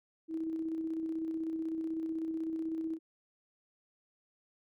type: tone with tremolo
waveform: sine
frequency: 322.7 Hz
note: E4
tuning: 37 cents flat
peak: -32 dBFS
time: 0.28-2.99 s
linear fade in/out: 50 ms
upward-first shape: square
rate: 16 Hz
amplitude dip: 30%
effects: none